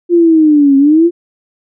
sine linear two-way sweep, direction down then up, 351.4 to 270.7 to 351.4 Hz, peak -4 dBFS, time 0.09-1.11 s, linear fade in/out 50 ms, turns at 0.77 s, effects none

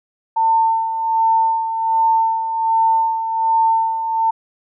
sine tone with tremolo, 899 Hz, A5, 37 cents sharp, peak -11 dBFS, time 0.36-4.31 s, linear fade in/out 10 ms, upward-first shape sine, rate 1.3 Hz, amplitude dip 60%, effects none

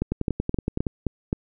two click trains, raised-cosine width 3 ms, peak -11 / -10 dBFS, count 9 / 6, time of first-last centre 0.12-0.868 / 0.02-1.329 s, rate 10.7 / 3.82 Hz, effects none

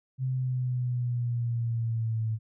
sine exponential sweep, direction down, 130.81 to 110 Hz, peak -26 dBFS, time 0.18-2.39 s, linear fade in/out 50 ms, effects none

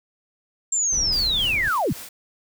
sine linear sweep, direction down, 7459 to 75.1 Hz, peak -19 dBFS, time 0.72-1.93 s, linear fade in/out 5 ms
brown noise, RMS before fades -32 dBFS, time 0.92-1.69 s, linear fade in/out 10 ms
white noise with tremolo, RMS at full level -37 dBFS, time 1.12-2.09 s, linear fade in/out 5 ms, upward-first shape sine, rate 3.7 Hz, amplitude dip 60%
effects none

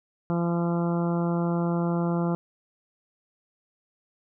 harmonic tone, 171.1 Hz, F3, 35 cents flat, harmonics 1 / 2 / 3 / 4 / 5 / 6 / 7 / 8, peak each -24 / -30 / -34 / -36 / -38 / -40 / -41 / -42 dBFS, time 0.3-2.35 s, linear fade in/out 0 ms, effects none

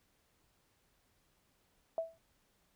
sine tone with exponential decay, 656 Hz, E5, 9 cents flat, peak -29 dBFS, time 1.98-2.18 s, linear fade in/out 1 ms, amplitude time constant 42 ms, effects pink hiss -74 dBFS RMS until 2.75 s

